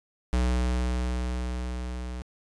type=tone with level ramp; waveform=square; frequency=61.74 Hz; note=B1; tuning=in tune; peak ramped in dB=-22 to -34 dBFS; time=0.33-2.22 s; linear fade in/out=0 ms; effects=resampled to 22050 Hz